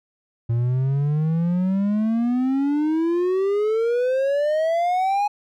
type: exponential sweep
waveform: triangle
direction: up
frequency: 114.8 to 836 Hz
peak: -16 dBFS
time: 0.49-5.28 s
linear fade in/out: 10 ms
effects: none